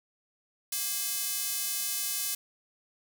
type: tone with high-pass filter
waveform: square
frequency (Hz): 233.1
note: A#3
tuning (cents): 0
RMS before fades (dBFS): -32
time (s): 0.72-2.35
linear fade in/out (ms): 5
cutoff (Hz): 6600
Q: 0.51
effects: none